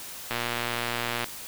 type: click train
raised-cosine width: 0.3 ms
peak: -12 dBFS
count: 112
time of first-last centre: 0.31-1.243 s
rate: 119 Hz
effects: white hiss -40 dBFS RMS until 1.47 s